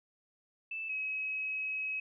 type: tone pair in turn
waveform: sine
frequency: 2637 / 2555 Hz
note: E7 / D#7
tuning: 0 / +45 cents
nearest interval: minor second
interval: 55 cents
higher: first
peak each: -36 / -33 dBFS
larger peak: second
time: 0.71-0.89 / 0.89-2 s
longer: second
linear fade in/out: 5 ms
effects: none